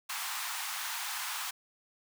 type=high-pass noise; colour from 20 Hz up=pink; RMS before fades=-37 dBFS; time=0.09-1.51 s; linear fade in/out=10 ms; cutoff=820 Hz; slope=48 dB/octave; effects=none